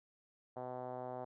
5% pulse tone with low-pass filter, 126.1 Hz, B2, 36 cents sharp, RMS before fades -44 dBFS, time 0.56-1.25 s, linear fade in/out 10 ms, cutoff 710 Hz, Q 2.6, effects none

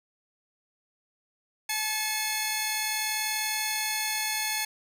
10% pulse tone pair together, 862.3 / 2176 Hz, A5 / C#7, -35 / -33 cents, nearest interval octave + major third, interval 1602 cents, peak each -22 / -21 dBFS, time 1.69-4.65 s, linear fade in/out 5 ms, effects none

